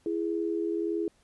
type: tone pair together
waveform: sine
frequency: 333.8 / 415.3 Hz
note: E4 / G#4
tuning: +22 / 0 cents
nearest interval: major third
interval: 378 cents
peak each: -29 / -31 dBFS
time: 0.06-1.08 s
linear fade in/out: 2 ms
effects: pink hiss -66 dBFS RMS until 1.23 s + resampled to 24000 Hz